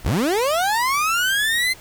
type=linear sweep; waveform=30% pulse; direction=up; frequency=30.56 to 2092 Hz; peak=-15 dBFS; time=0.04-1.74 s; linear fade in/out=20 ms; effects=pink hiss -44 dBFS RMS until 1.8 s